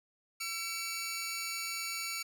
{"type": "tone pair together", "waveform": "15% pulse", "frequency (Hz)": [1347.2, 2272], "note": ["E6", "C#7"], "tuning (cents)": [37, 42], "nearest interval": "major sixth", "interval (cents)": 905, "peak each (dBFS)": [-35, -30], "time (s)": [0.4, 2.23], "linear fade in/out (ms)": 10, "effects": []}